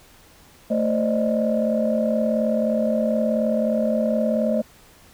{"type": "tone cluster", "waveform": "sine", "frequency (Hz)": [223.4, 520, 584, 623], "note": ["A3", "C5", "D5", "D#5"], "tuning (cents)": [27, -11, -10, 2], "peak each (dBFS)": [-21, -26, -26, -23], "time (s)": [0.7, 4.62], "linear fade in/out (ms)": 10, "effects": ["tanh soft clip ceiling -9 dBFS", "pink hiss -51 dBFS RMS until 5.13 s"]}